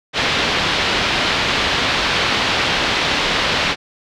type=low-pass noise; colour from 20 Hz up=white; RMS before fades=-18 dBFS; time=0.13-3.76 s; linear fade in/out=50 ms; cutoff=4000 Hz; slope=24 dB/octave; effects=none